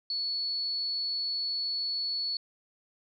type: tone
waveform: sine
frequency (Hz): 4413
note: C#8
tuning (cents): -9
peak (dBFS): -29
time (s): 0.1-2.37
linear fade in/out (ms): 2
effects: none